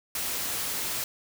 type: noise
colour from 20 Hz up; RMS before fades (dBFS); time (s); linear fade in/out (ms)
white; -31; 0.15-1.04; 2
effects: none